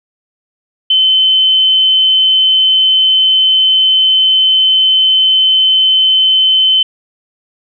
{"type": "tone", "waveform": "sine", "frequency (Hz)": 3062, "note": "G7", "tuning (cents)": -41, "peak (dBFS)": -6, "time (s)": [0.9, 6.83], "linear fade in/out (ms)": 5, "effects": []}